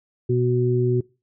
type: harmonic tone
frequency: 123.47 Hz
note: B2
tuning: in tune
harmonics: 1 / 2 / 3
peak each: -20 / -29 / -20 dBFS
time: 0.29-1.01 s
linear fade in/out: 10 ms
effects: noise-tail reverb RT60 0.3 s tail -23 dB re dry